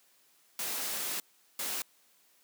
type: noise bursts at uneven times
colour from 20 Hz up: white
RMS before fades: -35 dBFS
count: 2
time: 0.59-1.2 / 1.59-1.82 s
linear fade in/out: 2 ms
effects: white hiss -66 dBFS RMS until 2.43 s + high-pass 200 Hz 12 dB/octave